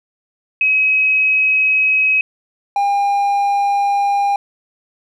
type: tone pair in turn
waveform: sine / triangle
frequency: 2547 / 804.5 Hz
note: D#7 / G5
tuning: +40 / +45 cents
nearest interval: octave + minor sixth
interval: 1995 cents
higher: first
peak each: -11 dBFS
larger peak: neither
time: 0.61-2.21 / 2.76-4.36 s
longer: neither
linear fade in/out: 2 ms
effects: none